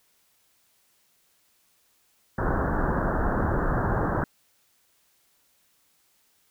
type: low-pass noise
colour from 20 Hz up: pink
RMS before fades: -25 dBFS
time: 2.38-4.24 s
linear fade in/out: 2 ms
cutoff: 1700 Hz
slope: 96 dB/octave
effects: white hiss -66 dBFS RMS until 6.5 s